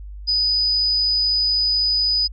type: tone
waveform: sine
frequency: 4978 Hz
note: D#8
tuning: in tune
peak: -16 dBFS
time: 0.27-2.28 s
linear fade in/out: 20 ms
effects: added 50 Hz sine -32 dBFS peak until 2.32 s